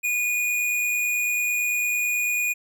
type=tone with amplitude modulation; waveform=square; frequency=2453 Hz; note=D#7; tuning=25 cents flat; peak=-21 dBFS; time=0.03-2.54 s; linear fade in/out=20 ms; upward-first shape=sine; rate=109 Hz; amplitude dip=30%; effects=none